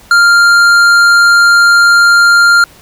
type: tone with tanh clipping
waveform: sine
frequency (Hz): 1396.9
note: F6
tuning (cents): 0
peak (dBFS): -5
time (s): 0.11-2.64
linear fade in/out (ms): 2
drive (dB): 12
effects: pink hiss -40 dBFS RMS until 2.81 s